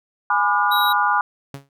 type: chord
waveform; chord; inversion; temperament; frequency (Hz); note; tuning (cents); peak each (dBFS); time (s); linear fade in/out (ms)
sine; G# diminished seventh; none; just; 830.6 / 996.7 / 1196.1 / 1435.3; G#5 / B5 / D6 / F6; 0 / +16 / +31 / +47; -21; 0.3-1.21; 2
type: tone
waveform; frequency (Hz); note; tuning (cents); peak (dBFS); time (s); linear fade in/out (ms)
square; 3840; B7; -49; -22; 0.71-0.93; 10
type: tone with exponential decay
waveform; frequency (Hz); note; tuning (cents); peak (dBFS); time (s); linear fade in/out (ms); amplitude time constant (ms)
sawtooth; 138.59; C#3; 0; -24; 1.54-1.69; 2; 32
effects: none